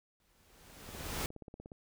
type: noise with exponential growth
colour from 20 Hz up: pink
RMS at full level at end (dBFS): -35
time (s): 0.2-1.26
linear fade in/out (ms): 1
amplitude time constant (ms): 230
type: click train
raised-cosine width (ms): 2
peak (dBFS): -34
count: 15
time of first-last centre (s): 0.89-1.718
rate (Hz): 16.9
effects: none